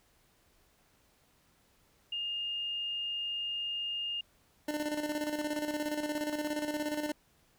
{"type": "tone", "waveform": "sine", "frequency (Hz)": 2827, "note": "F7", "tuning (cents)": 20, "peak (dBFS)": -33, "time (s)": [2.12, 4.21], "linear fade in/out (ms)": 5}
{"type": "tone with tremolo", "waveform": "25% pulse", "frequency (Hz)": 299.4, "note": "D4", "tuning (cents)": 33, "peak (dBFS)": -27, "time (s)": [4.68, 7.12], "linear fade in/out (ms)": 5, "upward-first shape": "square", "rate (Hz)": 17, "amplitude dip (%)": 55}
{"effects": ["pink hiss -68 dBFS RMS until 7.58 s"]}